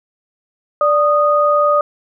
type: tone pair together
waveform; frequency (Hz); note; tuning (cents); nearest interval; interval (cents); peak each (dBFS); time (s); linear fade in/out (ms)
sine; 587.3 / 1237.6; D5 / D#6; 0 / -10; octave + minor second; 1290; -13; 0.81-1.81; 2
effects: none